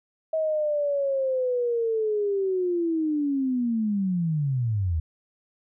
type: linear sweep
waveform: sine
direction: down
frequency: 641 to 75.9 Hz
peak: -22 dBFS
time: 0.33-5 s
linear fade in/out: 5 ms
effects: none